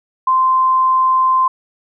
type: tone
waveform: sine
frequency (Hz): 1040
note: C6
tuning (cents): -11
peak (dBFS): -10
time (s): 0.27-1.48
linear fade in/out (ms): 5
effects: none